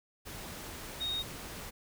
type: tone in noise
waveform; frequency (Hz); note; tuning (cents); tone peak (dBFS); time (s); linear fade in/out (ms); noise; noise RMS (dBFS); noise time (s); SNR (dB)
sine; 3729; A#7; 0; -32; 1-1.23; 20; pink; -44; 0.25-1.71; +9
effects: none